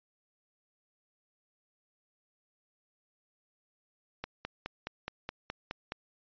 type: click train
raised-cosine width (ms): 0.3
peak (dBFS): -20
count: 9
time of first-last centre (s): 4.24-5.921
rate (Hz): 4.76
effects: resampled to 11025 Hz